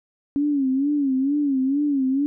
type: tone with vibrato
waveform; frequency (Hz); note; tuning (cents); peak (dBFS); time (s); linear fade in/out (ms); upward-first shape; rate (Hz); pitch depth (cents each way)
sine; 277.2; C#4; 0; -18; 0.36-2.26; 0; sine; 2.2; 110
effects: none